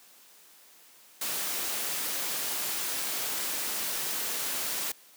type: noise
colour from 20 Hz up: white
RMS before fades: -32 dBFS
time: 1.21-4.92 s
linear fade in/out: 5 ms
effects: white hiss -56 dBFS RMS until 5.16 s + high-pass 200 Hz 12 dB/octave